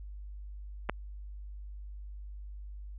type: clicks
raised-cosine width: 0.5 ms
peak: -26 / -14 dBFS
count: 2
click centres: 0.891 / 0.896 s
effects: added 50 Hz sine -41 dBFS peak until 2.98 s + resampled to 8000 Hz